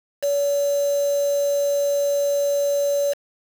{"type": "tone with quantisation", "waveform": "sine", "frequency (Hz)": 570, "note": "C#5", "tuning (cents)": 48, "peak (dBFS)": -18, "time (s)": [0.22, 3.14], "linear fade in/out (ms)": 20, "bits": 5, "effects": []}